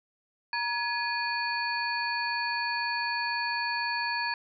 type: tone cluster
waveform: sine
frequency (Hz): 944 / 1686 / 2460 / 4460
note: A#5 / G#6 / D#7 / C#8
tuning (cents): +22 / +26 / -20 / +10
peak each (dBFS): -32 / -32 / -35 / -35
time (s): 0.53-4.34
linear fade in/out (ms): 2
effects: none